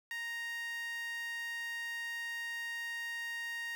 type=tone with high-pass filter; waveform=sawtooth; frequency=932.3 Hz; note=A#5; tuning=in tune; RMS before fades=-40 dBFS; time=0.11-3.75 s; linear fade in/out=0 ms; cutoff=1900 Hz; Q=4.3; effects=none